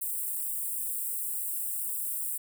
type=high-pass noise; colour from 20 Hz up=white; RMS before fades=-33 dBFS; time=0.01-2.38 s; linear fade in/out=10 ms; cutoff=7900 Hz; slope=96 dB/octave; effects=none